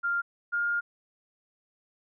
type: tone pair in turn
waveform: sine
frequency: 1396.9 / 1413.1 Hz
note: F6 / F6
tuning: 0 / +20 cents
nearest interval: unison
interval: 20 cents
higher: second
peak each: -25 dBFS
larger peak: neither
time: 0.03-0.22 / 0.52-0.81 s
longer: second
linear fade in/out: 20 ms
effects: none

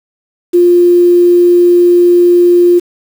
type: tone with quantisation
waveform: sine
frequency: 351.1 Hz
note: F4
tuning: 9 cents sharp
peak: -3 dBFS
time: 0.53-2.8 s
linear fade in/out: 20 ms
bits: 5
effects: none

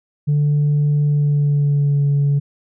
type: tone with pitch glide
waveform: sine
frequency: 146.9 to 142.39 Hz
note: D3 to C#3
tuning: +1 to +47 cents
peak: -11 dBFS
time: 0.27-2.4 s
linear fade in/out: 20 ms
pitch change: -54 cents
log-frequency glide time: 1.05-2.04 s
effects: tanh soft clip ceiling -11 dBFS

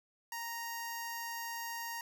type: tone with notch filter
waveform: 10% pulse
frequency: 932.3 Hz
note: A#5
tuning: in tune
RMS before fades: -41 dBFS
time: 0.32-2.01 s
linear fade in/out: 2 ms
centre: 3500 Hz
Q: 0.72
effects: none

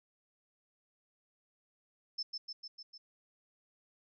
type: tone with echo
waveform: sine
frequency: 5274 Hz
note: E8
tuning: in tune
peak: -34 dBFS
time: 2.18-2.23 s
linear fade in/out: 10 ms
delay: 150 ms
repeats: 5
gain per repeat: -3 dB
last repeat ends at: 2.98 s
effects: none

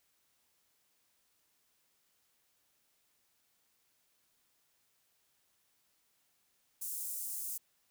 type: high-pass noise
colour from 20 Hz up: pink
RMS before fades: -40 dBFS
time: 6.81-7.58 s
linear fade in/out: 10 ms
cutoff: 8200 Hz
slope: 24 dB/octave
effects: white hiss -75 dBFS RMS until 7.9 s

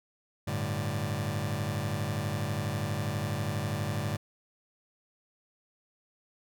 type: chord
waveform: sawtooth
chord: G suspended second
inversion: none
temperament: just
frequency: 98 / 110.25 / 147 Hz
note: G2 / A2 / D3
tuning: 0 / +4 / +2 cents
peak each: -30 dBFS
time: 0.47-4.17 s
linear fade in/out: 10 ms
effects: none

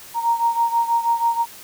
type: beating tone pair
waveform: sine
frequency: 929 / 935.2 Hz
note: A#5 / A#5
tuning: -6 / +5 cents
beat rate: 6.2 Hz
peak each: -18 / -22 dBFS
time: 0.14-1.46 s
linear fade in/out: 50 ms
effects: white hiss -41 dBFS RMS until 1.63 s

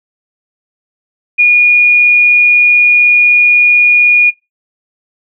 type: tone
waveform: sine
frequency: 2441 Hz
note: D#7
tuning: 34 cents flat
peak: -3 dBFS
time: 1.38-4.31 s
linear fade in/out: 20 ms
effects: noise-tail reverb RT60 0.2 s tail -20 dB re dry

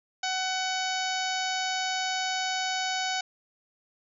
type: harmonic tone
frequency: 750 Hz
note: F#5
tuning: 23 cents sharp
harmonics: 1 / 2 / 3 / 4 / 5 / 6 / 7 / 8 / 9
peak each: -31 / -34 / -36 / -37 / -38 / -39 / -39 / -40 / -41 dBFS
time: 0.23-3.21 s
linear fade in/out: 5 ms
effects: none

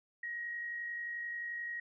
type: tone with amplitude modulation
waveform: sine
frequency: 1891 Hz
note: A#6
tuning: 24 cents sharp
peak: -36 dBFS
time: 0.23-1.8 s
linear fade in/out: 5 ms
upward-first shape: sine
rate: 51.4 Hz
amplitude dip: 30%
effects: none

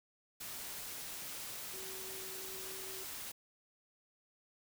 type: tone in noise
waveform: sine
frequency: 380 Hz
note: F#4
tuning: 46 cents sharp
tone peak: -51 dBFS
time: 1.73-3.04 s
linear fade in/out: 10 ms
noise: white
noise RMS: -45 dBFS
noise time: 0.4-3.32 s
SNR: -9 dB
effects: none

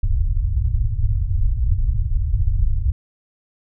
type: low-pass noise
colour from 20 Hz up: pink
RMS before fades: -18 dBFS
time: 0.03-2.92 s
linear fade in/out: 5 ms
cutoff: 110 Hz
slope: 48 dB/octave
effects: none

